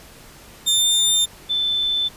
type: tone pair in turn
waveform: sawtooth / sine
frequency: 3599 / 3527 Hz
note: A7 / A7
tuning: +38 / +3 cents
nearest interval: unison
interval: 35 cents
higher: first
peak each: -12 / -18 dBFS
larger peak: first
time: 0.66-1.26 / 1.49-2.09 s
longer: neither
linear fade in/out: 20 ms
effects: pink hiss -44 dBFS RMS until 2.16 s + resampled to 32000 Hz